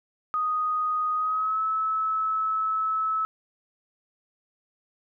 sine tone with pitch glide, 1244.5 to 1299.6 Hz, D#6 to E6, 0 to -25 cents, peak -23 dBFS, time 0.34-3.25 s, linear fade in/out 0 ms, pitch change +75 cents, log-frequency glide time 1.15-1.61 s, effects none

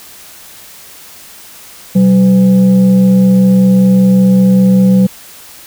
sine tone with frequency modulation, 190.1 Hz, F#3, 47 cents sharp, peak -4 dBFS, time 1.95-5.07 s, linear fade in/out 10 ms, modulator 315 Hz, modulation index 0.41, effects white hiss -35 dBFS RMS until 5.66 s

